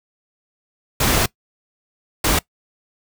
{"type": "noise bursts at uneven times", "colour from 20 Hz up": "pink", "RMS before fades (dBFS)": -17, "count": 2, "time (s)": [[1, 1.26], [2.24, 2.39]], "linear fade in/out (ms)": 5, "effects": ["noise-tail reverb RT60 0.1 s tail -21 dB re dry"]}